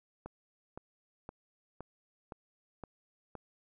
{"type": "click train", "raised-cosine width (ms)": 1, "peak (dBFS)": -29, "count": 7, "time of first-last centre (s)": [0.26, 3.353], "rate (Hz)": 1.94, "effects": []}